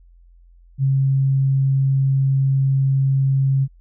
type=tone; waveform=sine; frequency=135.4 Hz; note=C#3; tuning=40 cents flat; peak=-14 dBFS; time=0.78-3.68 s; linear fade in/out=50 ms; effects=added 43 Hz sine -46 dBFS peak until 3.8 s